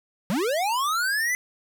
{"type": "linear sweep", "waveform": "square", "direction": "up", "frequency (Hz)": [164.81, 2040], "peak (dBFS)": -23, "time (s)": [0.3, 1.35], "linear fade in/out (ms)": 0, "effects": []}